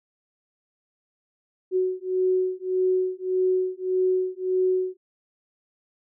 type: beating tone pair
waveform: sine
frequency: 370 / 371.7 Hz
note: F#4 / F#4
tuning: 0 / +8 cents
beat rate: 1.7 Hz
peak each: -24 dBFS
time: 1.71-4.97 s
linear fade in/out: 50 ms
effects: none